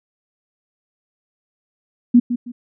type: tone with echo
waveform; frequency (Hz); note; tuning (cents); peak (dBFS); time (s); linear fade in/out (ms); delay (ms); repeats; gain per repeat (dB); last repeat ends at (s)
sine; 241.9; B3; -36; -6; 2.14-2.2; 10; 160; 2; -11; 2.52
effects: none